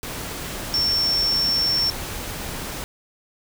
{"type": "tone in noise", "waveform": "sine", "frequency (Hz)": 5440, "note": "F8", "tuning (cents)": -46, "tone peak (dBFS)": -18, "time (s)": [0.74, 1.9], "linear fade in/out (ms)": 0, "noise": "pink", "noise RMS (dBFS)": -31, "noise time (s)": [0.03, 2.84], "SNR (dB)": 10, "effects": []}